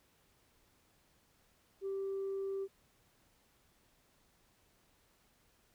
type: tone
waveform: sine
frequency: 390 Hz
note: G4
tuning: 9 cents flat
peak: -34 dBFS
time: 1.81-2.68 s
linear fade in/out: 50 ms
effects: tanh soft clip ceiling -33 dBFS + pink hiss -71 dBFS RMS until 5.74 s